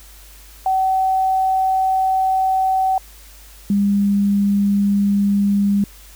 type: tone pair in turn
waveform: sine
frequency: 760 / 201.3 Hz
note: F#5 / G3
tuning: +46 / +46 cents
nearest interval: octave + major seventh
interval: 2300 cents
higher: first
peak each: -14 / -13 dBFS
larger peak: second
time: 0.66-2.98 / 3.7-5.84 s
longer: first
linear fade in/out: 2 ms
effects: added 50 Hz sine -42 dBFS peak until 6.15 s + white hiss -45 dBFS RMS until 6.15 s